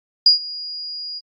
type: tone with ADSR envelope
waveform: sine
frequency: 4869 Hz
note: D#8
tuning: 38 cents flat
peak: -6 dBFS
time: 0.26-1.21 s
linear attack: 4 ms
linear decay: 120 ms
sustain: -21 dB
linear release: 36 ms
effects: AAC 64 kbps